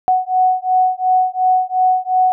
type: beating tone pair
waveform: sine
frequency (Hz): 740 / 742.8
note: F#5 / F#5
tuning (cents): 0 / +7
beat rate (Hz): 2.8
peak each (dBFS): -15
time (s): 0.08-2.32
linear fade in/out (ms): 0
effects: none